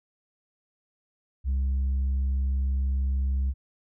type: tone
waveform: sine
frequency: 66.7 Hz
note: C2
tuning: 34 cents sharp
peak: -20 dBFS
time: 1.44-3.54 s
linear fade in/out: 50 ms
effects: tanh soft clip ceiling -22 dBFS